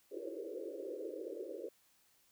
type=band-pass noise; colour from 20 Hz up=white; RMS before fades=-44 dBFS; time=0.11-1.69 s; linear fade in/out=10 ms; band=310 to 550 Hz; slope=96 dB/octave; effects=white hiss -71 dBFS RMS until 2.31 s